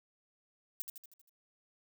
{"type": "noise with echo", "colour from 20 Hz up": "violet", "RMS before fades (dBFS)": -38, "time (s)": [0.8, 0.82], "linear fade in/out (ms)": 0, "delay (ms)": 79, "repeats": 6, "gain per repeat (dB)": -5, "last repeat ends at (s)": 1.294, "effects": []}